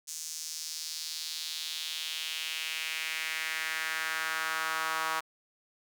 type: tone with high-pass filter sweep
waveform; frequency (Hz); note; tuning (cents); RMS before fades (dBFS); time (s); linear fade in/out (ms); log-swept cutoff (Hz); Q
sawtooth; 160; D#3; +49; -35; 0.07-5.21; 20; 6500 to 1100; 2.4
effects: none